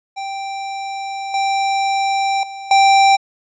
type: tone with level steps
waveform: square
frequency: 784 Hz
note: G5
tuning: in tune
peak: -24 / -16 / -29 / -9 dBFS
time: 0.16-3.17 s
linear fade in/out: 20 ms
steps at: 1.34 / 2.43 / 2.71 s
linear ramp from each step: 2 ms
effects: resampled to 16000 Hz